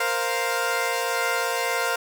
15% pulse chord, Bb suspended second, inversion none, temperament equal, 466.2 / 523.3 / 698.5 Hz, Bb4 / C5 / F5, 0 / 0 / 0 cents, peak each -21 dBFS, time 0-1.96 s, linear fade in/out 5 ms, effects none

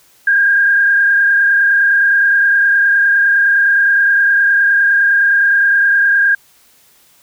sine tone with frequency modulation, 1612 Hz, G6, 48 cents sharp, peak -8 dBFS, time 0.27-6.35 s, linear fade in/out 5 ms, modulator 29.7 Hz, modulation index 1.1, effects white hiss -50 dBFS RMS until 7.22 s

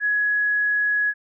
sine tone, 1678 Hz, G#6, 17 cents sharp, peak -18 dBFS, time 0-1.14 s, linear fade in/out 50 ms, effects none

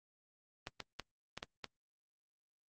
clicks, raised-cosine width 0.2 ms, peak -23 dBFS, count 6, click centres 0.671 / 0.803 / 0.997 / 1.376 / 1.429 / 1.643 s, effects Opus 24 kbps

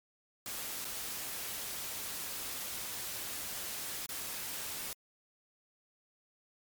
white noise with dropouts, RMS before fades -40 dBFS, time 0.46-4.93 s, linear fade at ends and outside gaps 1 ms, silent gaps 0.846-0.851 / 4.061-4.09 s, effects MP3 96 kbps

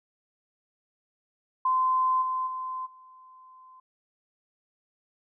sine tone with level steps, 1032 Hz, C6, 24 cents flat, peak -21 / -26 / -31 / -49 dBFS, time 1.65-3.8 s, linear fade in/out 5 ms, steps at 2.21 / 2.46 / 2.85 s, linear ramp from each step 20 ms, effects none

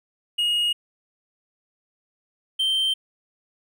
triangle tone pair in turn, 2873 / 3128 Hz, F7 / G7, +48 / -4 cents, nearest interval minor second, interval 148 cents, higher second, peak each -18 dBFS, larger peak neither, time 0.38-0.73 / 2.59-2.94 s, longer neither, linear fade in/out 10 ms, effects none

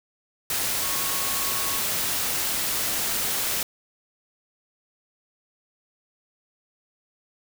sine tone in noise, 1100 Hz, C#6, 14 cents flat, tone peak -36 dBFS, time 0.82-1.8 s, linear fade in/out 2 ms, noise white, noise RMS -26 dBFS, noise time 0.5-3.63 s, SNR -13 dB, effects none

